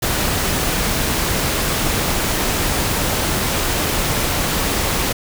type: noise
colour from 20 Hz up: pink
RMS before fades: -19 dBFS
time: 0.02-5.13 s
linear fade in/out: 10 ms
effects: none